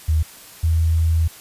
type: tone pair in turn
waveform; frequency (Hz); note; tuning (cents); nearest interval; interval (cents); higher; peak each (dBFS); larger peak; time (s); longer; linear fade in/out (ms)
sine; 78.6 / 81.37; D#2 / E2; +18 / -22; minor second; 60; second; -14; neither; 0.08-0.23 / 0.63-1.28; second; 10
effects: white hiss -42 dBFS RMS until 1.4 s + resampled to 32000 Hz